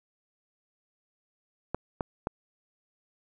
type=clicks; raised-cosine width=1 ms; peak=-15 dBFS; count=3; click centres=1.746 / 2.008 / 2.271 s; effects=none